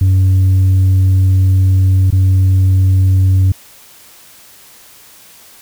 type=tone with dropouts; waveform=sine; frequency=94.3 Hz; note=F#2; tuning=33 cents sharp; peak=-4 dBFS; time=0.01-3.52 s; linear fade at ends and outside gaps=5 ms; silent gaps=2.105-2.125 s; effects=tanh soft clip ceiling -6 dBFS + white hiss -41 dBFS RMS until 5.61 s